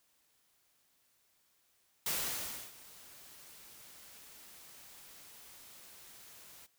white noise with ADSR envelope, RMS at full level -34 dBFS, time 2.06-6.67 s, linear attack 4 ms, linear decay 650 ms, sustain -21 dB, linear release 21 ms, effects white hiss -73 dBFS RMS until 6.78 s

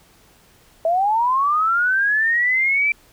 sine linear sweep, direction up, 640 to 2349 Hz, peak -15 dBFS, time 0.85-2.92 s, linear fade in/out 2 ms, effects pink hiss -53 dBFS RMS until 3.12 s

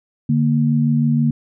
sine tone pair together, 146.83 / 233.1 Hz, D3 / A#3, 0 / 0 cents, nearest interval minor sixth, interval 800 cents, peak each -16 dBFS, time 0.29-1.31 s, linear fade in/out 5 ms, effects none

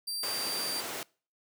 sawtooth tone, 4700 Hz, D8, 1 cent sharp, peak -30 dBFS, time 0.07-0.81 s, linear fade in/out 10 ms
pink high-pass noise, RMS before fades -38 dBFS, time 0.23-1.03 s, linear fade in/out 2 ms, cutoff 340 Hz, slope 12 dB/octave
effects noise-tail reverb RT60 0.4 s tail -25 dB re dry

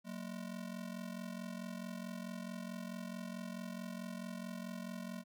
square ring-modulated tone, 207.7 Hz, G#3, in tune, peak -40 dBFS, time 0.04-5.24 s, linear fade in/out 50 ms, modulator 22.3 Hz, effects none

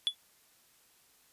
triangle tone with exponential decay, 3424 Hz, A7, 48 cents flat, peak -20 dBFS, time 0.07-0.15 s, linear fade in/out 0 ms, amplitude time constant 16 ms, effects white hiss -65 dBFS RMS until 1.32 s + resampled to 32000 Hz

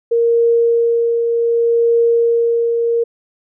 sine tone with tremolo, 466.2 Hz, A#4, in tune, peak -9 dBFS, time 0.11-3.04 s, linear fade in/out 10 ms, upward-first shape triangle, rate 0.66 Hz, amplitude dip 40%, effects none

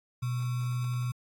sine tone with sample-and-hold, 123.47 Hz, B2, in tune, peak -28 dBFS, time 0.22-1.12 s, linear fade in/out 10 ms, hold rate 1225 Hz, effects AAC 64 kbps

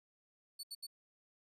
sawtooth tone bursts, 4463 Hz, C#8, 11 cents sharp, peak -40 dBFS, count 3, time 0.59-0.868 s, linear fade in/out 10 ms, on 44 ms, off 73 ms, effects resampled to 32000 Hz

